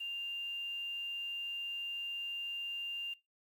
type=tone with quantisation; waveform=sine; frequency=2794 Hz; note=F7; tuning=in tune; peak=-37 dBFS; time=0-3.14 s; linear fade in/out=10 ms; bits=10; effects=noise-tail reverb RT60 0.2 s tail -19 dB re dry